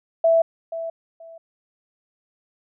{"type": "tone with echo", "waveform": "sine", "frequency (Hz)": 660, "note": "E5", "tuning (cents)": 2, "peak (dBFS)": -13, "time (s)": [0.24, 0.42], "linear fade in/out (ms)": 5, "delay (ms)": 480, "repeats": 2, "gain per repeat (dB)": -13, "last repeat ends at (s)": 1.38, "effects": []}